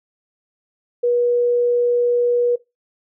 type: tone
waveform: sine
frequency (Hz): 483.2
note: B4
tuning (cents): -38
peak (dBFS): -14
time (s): 1.03-2.56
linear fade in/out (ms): 10
effects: noise-tail reverb RT60 0.2 s tail -19 dB re dry